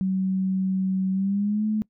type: tone with pitch glide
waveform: sine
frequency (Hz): 189.2 to 214.8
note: F#3 to A3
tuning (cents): +39 to -41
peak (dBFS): -21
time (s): 0.01-1.82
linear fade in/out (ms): 0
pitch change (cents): +220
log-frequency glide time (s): 1.12-1.65
effects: noise-tail reverb RT60 0.1 s tail -23 dB re dry